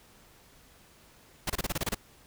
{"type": "noise bursts", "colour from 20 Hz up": "pink", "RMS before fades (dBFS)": -30, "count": 9, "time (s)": [1.47, 1.947], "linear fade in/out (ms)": 5, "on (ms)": 29, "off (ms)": 27, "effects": ["pink hiss -58 dBFS RMS until 2.26 s"]}